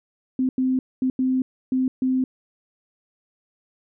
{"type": "tone bursts at uneven times", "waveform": "sine", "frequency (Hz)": 258.7, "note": "C4", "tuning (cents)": -19, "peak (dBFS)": -18, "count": 6, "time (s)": [[0.39, 0.49], [0.58, 0.79], [1.02, 1.1], [1.19, 1.42], [1.72, 1.88], [2.02, 2.24]], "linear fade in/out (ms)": 2, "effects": []}